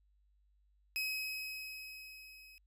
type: tone with level ramp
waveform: 30% pulse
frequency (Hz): 2547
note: D#7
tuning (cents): +40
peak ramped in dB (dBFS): -31 to -53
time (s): 0.96-2.58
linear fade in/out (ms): 0
effects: added 50 Hz sine -68 dBFS peak until 2.66 s